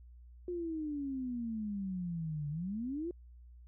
sine exponential two-way sweep, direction down then up, 360 to 144.1 to 360 Hz, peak -35 dBFS, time 0.48-3.11 s, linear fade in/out 2 ms, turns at 2.49 s, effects added 60 Hz sine -52 dBFS peak until 3.67 s

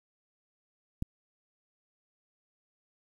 click, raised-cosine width 5 ms, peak -19 dBFS, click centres 1.024 s, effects 9-bit

